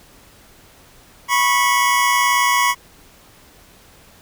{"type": "tone pair together", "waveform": "25% pulse", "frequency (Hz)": [982, 1100.3], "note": ["B5", "C#6"], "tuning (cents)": [-10, -13], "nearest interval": "major second", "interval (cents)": 197, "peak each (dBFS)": -13, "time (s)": [1.28, 2.75], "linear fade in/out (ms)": 50, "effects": ["pink hiss -48 dBFS RMS until 4.21 s"]}